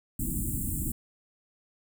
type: band-stop noise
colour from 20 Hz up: pink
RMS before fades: -31 dBFS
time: 0.19-0.92 s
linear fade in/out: 5 ms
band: 330 to 7500 Hz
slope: 96 dB/octave
effects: none